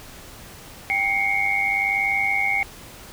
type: tone cluster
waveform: sine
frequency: 791 / 2142 / 2243 Hz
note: G5 / C7 / C#7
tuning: +15 / +40 / +20 cents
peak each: -27 / -22 / -23 dBFS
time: 0.9-2.63 s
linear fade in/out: 0 ms
effects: pink hiss -42 dBFS RMS until 3.12 s